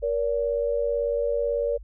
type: tone pair together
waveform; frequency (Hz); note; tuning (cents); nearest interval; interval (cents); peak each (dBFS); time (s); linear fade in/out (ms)
sine; 472.9 / 571; A#4 / D5; +25 / -49; minor third; 326; -25; 0.02-1.78; 20
effects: added 50 Hz sine -40 dBFS peak until 1.83 s